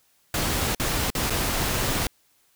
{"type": "noise with dropouts", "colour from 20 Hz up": "pink", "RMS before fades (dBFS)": -25, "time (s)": [0.34, 2.07], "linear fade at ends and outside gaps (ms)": 2, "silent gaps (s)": [[0.749, 0.798], [1.103, 1.15], [1.299, 1.304]], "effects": ["white hiss -64 dBFS RMS until 2.55 s"]}